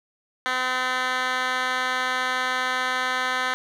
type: tone with band-pass filter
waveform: 10% pulse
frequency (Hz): 255.2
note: C4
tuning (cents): -43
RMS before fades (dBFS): -25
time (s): 0.46-3.54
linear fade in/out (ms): 0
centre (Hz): 2100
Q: 1.4
effects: none